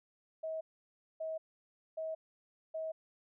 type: tone bursts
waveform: sine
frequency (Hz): 639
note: D#5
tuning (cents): +46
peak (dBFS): -36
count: 4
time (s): 0.43-2.92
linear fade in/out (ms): 10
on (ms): 180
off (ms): 590
effects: none